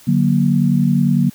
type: chord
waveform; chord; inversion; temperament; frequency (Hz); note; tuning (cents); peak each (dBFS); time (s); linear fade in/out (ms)
sine; D augmented; none; equal with one note detuned; 146.83 / 185 / 235.9; D3 / F#3 / A#3; 0 / 0 / +21; -16; 0.07-1.3; 10
effects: white hiss -45 dBFS RMS until 1.34 s